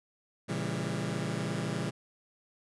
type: chord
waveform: sawtooth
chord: A# diminished seventh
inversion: none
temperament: just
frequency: 116.54 / 139.85 / 167.82 / 201.4 Hz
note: A#2 / C#3 / E3 / G3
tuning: 0 / +16 / +31 / +47 cents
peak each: -34 / -33 / -32 / -33 dBFS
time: 0.48-1.91 s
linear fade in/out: 20 ms
effects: resampled to 24000 Hz